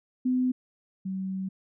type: tone pair in turn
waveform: sine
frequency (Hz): 253.7 / 190.06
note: B3 / F#3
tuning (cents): +47 / +47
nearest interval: perfect fourth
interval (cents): 500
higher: first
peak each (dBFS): -22 / -29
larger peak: first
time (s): 0.25-0.52 / 1.05-1.49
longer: second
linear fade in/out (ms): 10
effects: none